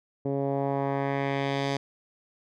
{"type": "tone with low-pass filter sweep", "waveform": "10% pulse", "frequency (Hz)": 138.59, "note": "C#3", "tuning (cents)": 0, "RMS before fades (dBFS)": -28, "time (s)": [0.25, 1.77], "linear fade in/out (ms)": 5, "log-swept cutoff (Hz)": [430, 5200], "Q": 1.3, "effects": []}